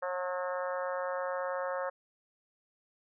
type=harmonic tone with a mistuned harmonic; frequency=180.9 Hz; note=F#3; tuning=39 cents flat; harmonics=3 / 4 / 5 / 6 / 7 / 8 / 9 / 10; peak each=-34 / -43 / -42 / -41 / -42 / -47 / -45 / -49 dBFS; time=0.02-1.9 s; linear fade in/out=10 ms; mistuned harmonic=7; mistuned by=+23 cents; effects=none